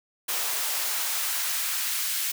white noise with high-pass filter sweep, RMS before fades -28 dBFS, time 0.28-2.32 s, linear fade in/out 10 ms, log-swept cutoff 490 to 1900 Hz, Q 0.82, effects none

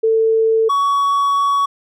sine / triangle tone pair in turn, 446.1 / 1124.1 Hz, A4 / C#6, +24 / +24 cents, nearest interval octave + major third, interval 1600 cents, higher second, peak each -11 dBFS, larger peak neither, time 0.03-0.69 / 0.69-1.66 s, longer second, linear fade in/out 10 ms, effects none

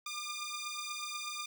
10% pulse beating tone pair, 1200 / 1208.2 Hz, D6 / D6, +37 / +49 cents, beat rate 8.2 Hz, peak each -33 / -33 dBFS, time 0.06-1.46 s, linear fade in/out 5 ms, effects none

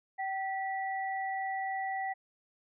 sine tone pair together, 770 / 1953.8 Hz, G5 / B6, -31 / -19 cents, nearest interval octave + major third, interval 1612 cents, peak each -33 / -38 dBFS, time 0.18-2.14 s, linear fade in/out 20 ms, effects none

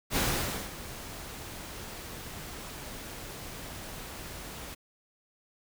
pink noise with ADSR envelope, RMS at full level -27 dBFS, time 0.1-4.75 s, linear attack 66 ms, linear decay 530 ms, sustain -15 dB, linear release 13 ms, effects none

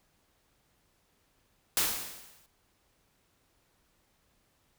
white noise with exponential decay, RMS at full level -25 dBFS, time 1.77-2.46 s, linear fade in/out 0 ms, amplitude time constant 150 ms, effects pink hiss -71 dBFS RMS until 4.78 s

